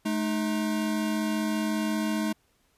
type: tone pair together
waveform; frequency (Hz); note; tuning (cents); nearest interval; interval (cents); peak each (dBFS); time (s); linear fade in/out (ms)
square; 214.5 / 309.4; A3 / D#4; -44 / -10; tritone; 634; -28 / -31; 0.05-2.33; 10
effects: pink hiss -68 dBFS RMS until 2.77 s + resampled to 32000 Hz